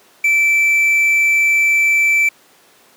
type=tone with quantisation; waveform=triangle; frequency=2327 Hz; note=D7; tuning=17 cents flat; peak=-9 dBFS; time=0.24-2.29 s; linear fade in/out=5 ms; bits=6; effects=pink hiss -49 dBFS RMS until 2.96 s + high-pass 300 Hz 12 dB/octave